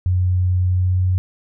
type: tone with pitch glide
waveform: sine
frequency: 91 to 92 Hz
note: F#2 to F#2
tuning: -28 to -9 cents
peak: -14 dBFS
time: 0.06-1.18 s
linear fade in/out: 0 ms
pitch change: +19 cents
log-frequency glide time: 0.64-1.06 s
effects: none